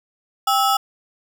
square ring-modulated tone, 1046.5 Hz, C6, in tune, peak -13 dBFS, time 0.47-0.77 s, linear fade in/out 5 ms, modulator 257 Hz, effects none

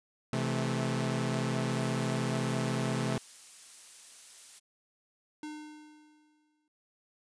sawtooth chord, A minor, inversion first, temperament equal with one note detuned, 130.81 / 164.81 / 216.7 Hz, C3 / E3 / A3, 0 / 0 / -26 cents, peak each -28 / -33 / -30 dBFS, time 0.33-3.18 s, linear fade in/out 2 ms
blue noise, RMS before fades -48 dBFS, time 1.7-4.6 s, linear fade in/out 20 ms
square tone with exponential decay, 303.3 Hz, D#4, 44 cents flat, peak -38 dBFS, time 5.43-6.68 s, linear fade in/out 2 ms, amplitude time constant 270 ms
effects resampled to 22050 Hz

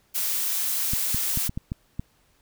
blue noise, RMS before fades -26 dBFS, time 0.14-1.49 s, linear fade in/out 20 ms
clicks, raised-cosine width 5 ms, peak -16 dBFS, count 7, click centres 0.935 / 1.146 / 1.374 / 1.494 / 1.575 / 1.719 / 1.995 s
effects pink hiss -64 dBFS RMS until 2.41 s

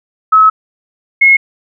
sine tone pair in turn, 1289 / 2168 Hz, E6 / C#7, -39 / -39 cents, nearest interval major sixth, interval 900 cents, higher second, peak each -3 dBFS, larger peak neither, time 0.32-0.5 / 1.21-1.37 s, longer first, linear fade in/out 10 ms, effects none

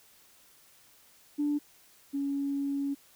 sine tone pair in turn, 292.7 / 279.8 Hz, D4 / C#4, -6 / +16 cents, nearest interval minor second, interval 78 cents, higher first, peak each -25 / -28 dBFS, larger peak first, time 1.38-1.59 / 2.13-2.95 s, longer second, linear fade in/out 20 ms, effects tanh soft clip ceiling -21 dBFS + white hiss -60 dBFS RMS until 3.15 s

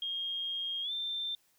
sine tone with pitch glide, 3238 to 3572 Hz, G#7 to A7, -45 to +25 cents, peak -33 dBFS, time 0.02-1.35 s, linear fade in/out 2 ms, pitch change +170 cents, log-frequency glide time 0.82-0.92 s, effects white hiss -70 dBFS RMS until 1.58 s

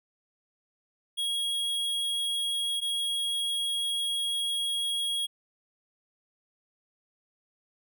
square tone pair in turn, 3302 / 3302 Hz, G#7 / G#7, -11 / -11 cents, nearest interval unison, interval 0 cents, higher neither, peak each -28 dBFS, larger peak neither, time 1.17-2.81 / 2.81-5.27 s, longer second, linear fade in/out 20 ms, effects none

